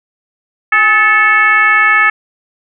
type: tone with frequency modulation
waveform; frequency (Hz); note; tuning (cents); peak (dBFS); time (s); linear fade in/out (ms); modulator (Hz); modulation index
sine; 1742; A6; -18; -6; 0.72-2.1; 5; 458; 1.2
effects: none